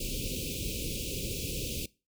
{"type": "band-stop noise", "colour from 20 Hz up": "pink", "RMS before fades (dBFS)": -35, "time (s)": [0, 1.86], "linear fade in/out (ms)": 5, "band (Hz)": [550, 2400], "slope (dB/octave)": 96, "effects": ["noise-tail reverb RT60 0.3 s tail -22 dB re dry"]}